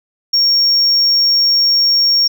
sine tone, 5540 Hz, F8, 15 cents flat, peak -7 dBFS, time 0.33-2.28 s, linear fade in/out 10 ms, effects tanh soft clip ceiling -7 dBFS + 8-bit

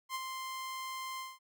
sawtooth tone with ADSR envelope, 1046.5 Hz, C6, in tune, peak -30 dBFS, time 0.09-1.39 s, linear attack 59 ms, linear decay 31 ms, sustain -5 dB, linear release 200 ms, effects none

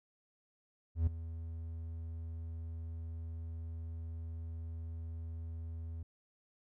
triangle tone with ADSR envelope, 82 Hz, E2, 9 cents flat, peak -23 dBFS, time 0.95-6.03 s, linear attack 120 ms, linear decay 7 ms, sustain -15 dB, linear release 5 ms, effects none

